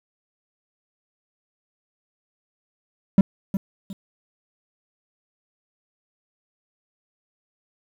triangle tone with echo, 194.1 Hz, G3, 17 cents flat, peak -7 dBFS, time 3.18-3.21 s, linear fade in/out 2 ms, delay 360 ms, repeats 2, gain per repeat -11 dB, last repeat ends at 3.93 s, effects 8-bit

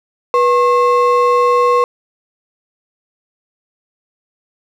triangle ring-modulated tone, 784 Hz, G5, in tune, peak -4 dBFS, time 0.34-1.84 s, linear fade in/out 0 ms, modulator 296 Hz, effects none

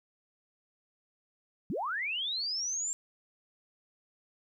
sine linear sweep, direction up, 138.59 to 7459 Hz, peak -31 dBFS, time 1.7-2.93 s, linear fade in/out 0 ms, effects 12-bit

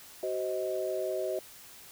sine chord, C diminished, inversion second, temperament just, 376.7 / 523.3 / 627.9 Hz, Gb4 / C5 / Eb5, +31 / 0 / +16 cents, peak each -34 / -36 / -33 dBFS, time 0.23-1.39 s, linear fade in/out 2 ms, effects white hiss -51 dBFS RMS until 1.91 s

